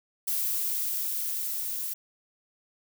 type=noise with level ramp; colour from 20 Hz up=violet; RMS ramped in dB=-28 to -33 dBFS; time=0.27-1.94 s; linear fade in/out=10 ms; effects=none